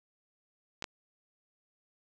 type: clicks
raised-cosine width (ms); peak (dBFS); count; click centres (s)
0.2; -19; 2; 0.824 / 0.842
effects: none